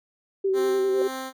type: tone with vibrato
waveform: sine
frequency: 385.9 Hz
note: G4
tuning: 27 cents flat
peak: -20 dBFS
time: 0.44-1.08 s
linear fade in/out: 10 ms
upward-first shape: square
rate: 10 Hz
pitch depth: 23 cents each way
type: tone with tremolo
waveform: 10% pulse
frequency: 262.4 Hz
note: C4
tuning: 5 cents sharp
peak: -22 dBFS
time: 0.53-1.33 s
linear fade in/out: 50 ms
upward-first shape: sine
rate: 2 Hz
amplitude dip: 55%
type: tone with exponential growth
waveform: sine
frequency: 523.3 Hz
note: C5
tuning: in tune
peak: -24 dBFS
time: 0.84-1.02 s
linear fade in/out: 2 ms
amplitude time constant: 39 ms
effects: none